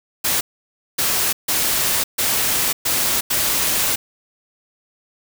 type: noise bursts at uneven times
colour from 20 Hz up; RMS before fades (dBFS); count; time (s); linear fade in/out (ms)
white; -19; 6; 0.24-0.41 / 0.98-1.33 / 1.48-2.04 / 2.18-2.73 / 2.85-3.21 / 3.3-3.96; 10
effects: none